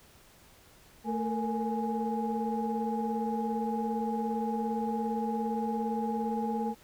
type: tone cluster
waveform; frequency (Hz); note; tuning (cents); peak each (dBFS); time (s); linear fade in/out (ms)
sine; 222.1 / 451.3 / 468.7 / 833; A3 / A4 / A#4 / G#5; +16 / +44 / +9 / +5; -31 / -39 / -37 / -33; 1.04-6.75; 50
effects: tanh soft clip ceiling -20 dBFS + pink hiss -58 dBFS RMS until 6.83 s